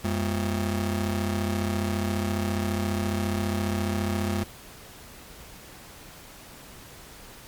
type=ring-modulated tone; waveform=30% pulse; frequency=146.83 Hz; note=D3; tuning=in tune; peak=-19 dBFS; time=0.04-4.44 s; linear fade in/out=5 ms; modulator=56.1 Hz; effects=pink hiss -46 dBFS RMS until 7.47 s + MP3 96 kbps